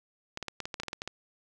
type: clicks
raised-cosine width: 0.2 ms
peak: -18 dBFS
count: 12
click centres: 0.374 / 0.427 / 0.483 / 0.603 / 0.655 / 0.742 / 0.8 / 0.834 / 0.883 / 0.931 / 1.019 / 1.076 s
effects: none